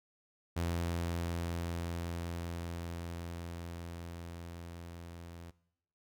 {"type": "tone with level ramp", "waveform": "sawtooth", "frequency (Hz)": 85.2, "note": "F2", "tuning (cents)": -42, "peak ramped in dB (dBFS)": [-28, -43], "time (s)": [0.56, 5.51], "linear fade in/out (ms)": 10, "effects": ["noise-tail reverb RT60 0.8 s tail -20 dB re dry"]}